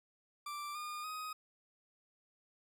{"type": "tone with pitch steps", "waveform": "40% pulse", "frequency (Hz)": [1174.7, 1214, 1254.7], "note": ["D6", "D#6", "D#6"], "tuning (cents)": [0, -43, 14], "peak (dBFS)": -40, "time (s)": [0.46, 1.33], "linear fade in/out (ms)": 5, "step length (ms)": 290, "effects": []}